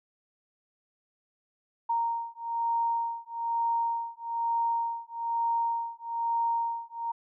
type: beating tone pair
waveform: sine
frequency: 928 / 929.1 Hz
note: A#5 / A#5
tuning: -8 / -6 cents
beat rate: 1.1 Hz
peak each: -30 dBFS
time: 1.89-7.12 s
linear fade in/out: 10 ms
effects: none